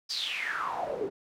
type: noise with band-pass filter sweep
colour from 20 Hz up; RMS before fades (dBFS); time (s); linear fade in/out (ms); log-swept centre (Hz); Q
pink; -33; 0.09-1.1; 20; 5100 to 340; 8.7
effects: none